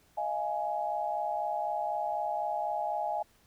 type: tone cluster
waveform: sine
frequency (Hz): 624 / 688 / 836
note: D#5 / F5 / G#5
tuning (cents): +5 / -26 / +11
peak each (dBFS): -36 / -35 / -32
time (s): 0.17-3.23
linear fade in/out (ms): 10
effects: pink hiss -65 dBFS RMS until 3.46 s